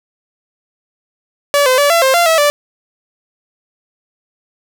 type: tone with pitch steps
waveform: sawtooth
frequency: 573 / 513 / 575 / 675 / 529 / 690 / 649 / 584 Hz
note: D5 / C5 / D5 / E5 / C5 / F5 / E5 / D5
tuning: -43 / -34 / -37 / +41 / +19 / -21 / -27 / -10 cents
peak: -5 dBFS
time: 1.54-2.5 s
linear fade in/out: 0 ms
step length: 120 ms
effects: none